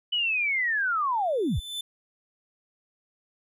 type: linear sweep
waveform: sine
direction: down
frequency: 2998 to 34.65 Hz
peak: -23 dBFS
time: 0.12-1.6 s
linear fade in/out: 10 ms
type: tone with exponential growth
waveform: 45% pulse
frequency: 3520 Hz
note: A7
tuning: in tune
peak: -29 dBFS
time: 1.12-1.81 s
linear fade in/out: 5 ms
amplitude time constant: 150 ms
effects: resampled to 32000 Hz